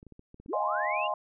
clicks, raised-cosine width 3 ms, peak -36 dBFS, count 7, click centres 0.029 / 0.067 / 0.123 / 0.194 / 0.344 / 0.4 / 0.461 s
sine linear sweep, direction up, 219.4 to 2900 Hz, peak -32 dBFS, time 0.48-1.08 s, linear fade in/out 20 ms
sine chord, F minor seventh, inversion third, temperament equal, 622.3 / 698.5 / 830.6 / 1046.5 Hz, Eb5 / F5 / Ab5 / C6, 0 / 0 / 0 / 0 cents, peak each -33 / -35 / -33 / -32 dBFS, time 0.53-1.14 s, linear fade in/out 2 ms
effects none

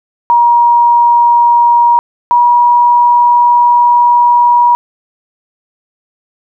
sine tone pair in turn, 950 / 961.6 Hz, A#5 / B5, +33 / -46 cents, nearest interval unison, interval 21 cents, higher second, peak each -4 dBFS, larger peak neither, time 0.3-1.99 / 2.31-4.75 s, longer second, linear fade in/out 0 ms, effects none

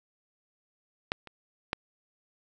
clicks, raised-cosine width 0.3 ms, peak -11 / -29 / -12 dBFS, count 3, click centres 1.119 / 1.273 / 1.731 s, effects none

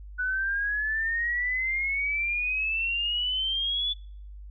sine exponential sweep, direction up, 1480 to 3469 Hz, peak -25 dBFS, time 0.18-3.94 s, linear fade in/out 20 ms, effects noise-tail reverb RT60 0.6 s tail -26 dB re dry + added 50 Hz sine -40 dBFS peak until 4.5 s

